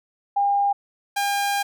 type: tone pair in turn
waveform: sine / sawtooth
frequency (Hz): 805 / 805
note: G5 / G5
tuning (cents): +46 / +46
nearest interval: unison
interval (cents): 0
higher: neither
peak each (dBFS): -17 / -17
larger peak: neither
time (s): 0.36-0.73 / 1.16-1.63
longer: second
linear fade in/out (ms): 10
effects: none